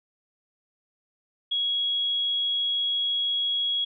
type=tone; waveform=sine; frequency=3322 Hz; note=G#7; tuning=in tune; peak=-23 dBFS; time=1.51-3.85 s; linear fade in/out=10 ms; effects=none